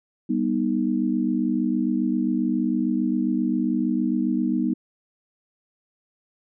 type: chord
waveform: sine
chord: G augmented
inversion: none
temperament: equal with one note detuned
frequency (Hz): 196 / 244 / 311.1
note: G3 / B3 / D#4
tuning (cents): 0 / -21 / 0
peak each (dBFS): -26 / -23 / -25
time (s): 0.29-4.74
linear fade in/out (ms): 10
effects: none